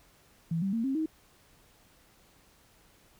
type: tone with pitch steps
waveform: sine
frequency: 165.3 / 194.32 / 228.4 / 268.5 / 315.7 Hz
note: E3 / G3 / A#3 / C4 / D#4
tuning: +5 / -15 / -35 / +45 / +25 cents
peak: -27 dBFS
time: 0.51-1.06 s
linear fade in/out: 5 ms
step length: 110 ms
effects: pink hiss -62 dBFS RMS until 3.19 s